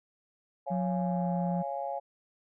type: chord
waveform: sine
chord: Db major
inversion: none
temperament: just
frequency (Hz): 554.4 / 693 / 831.5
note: Db5 / F5 / Ab5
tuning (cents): 0 / -14 / +2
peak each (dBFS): -36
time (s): 0.66-2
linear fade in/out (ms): 20
type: tone with pitch glide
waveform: sine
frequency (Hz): 181.5 to 175.82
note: F#3 to F3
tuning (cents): -33 to +12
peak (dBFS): -28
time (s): 0.7-1.63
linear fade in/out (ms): 20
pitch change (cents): -55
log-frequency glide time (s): 0.9-1.27
effects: tanh soft clip ceiling -19 dBFS